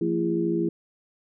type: tone cluster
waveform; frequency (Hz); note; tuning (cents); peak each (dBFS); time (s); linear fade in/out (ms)
sine; 172.6 / 227.5 / 336.1 / 408.3; F3 / A#3 / E4 / G#4; -20 / -42 / +34 / -29; -29 / -31 / -24 / -30; 0.01-0.69; 5
effects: none